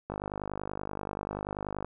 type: click train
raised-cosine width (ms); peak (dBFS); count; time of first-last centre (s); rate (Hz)
1; -20; 89; 0.1-1.846; 50.4
effects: none